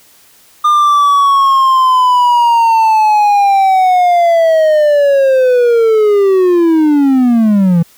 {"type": "linear sweep", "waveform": "triangle", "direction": "down", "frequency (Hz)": [1210, 163.8], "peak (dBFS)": -4, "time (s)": [0.64, 7.83], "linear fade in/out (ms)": 10, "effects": ["white hiss -45 dBFS RMS until 7.97 s"]}